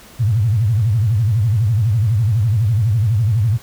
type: tone with vibrato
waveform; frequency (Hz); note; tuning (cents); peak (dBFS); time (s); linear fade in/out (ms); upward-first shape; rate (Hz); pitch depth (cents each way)
sine; 109.2; A2; -13; -12; 0.19-3.58; 20; sine; 12; 210
effects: pink hiss -42 dBFS RMS until 3.62 s